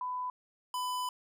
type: tone pair in turn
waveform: sine / square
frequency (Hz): 1000 / 1000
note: B5 / B5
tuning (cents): +21 / +21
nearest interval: unison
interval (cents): 0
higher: neither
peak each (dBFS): -33 / -33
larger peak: neither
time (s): 0.01-0.3 / 0.74-1.09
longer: second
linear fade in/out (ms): 2
effects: none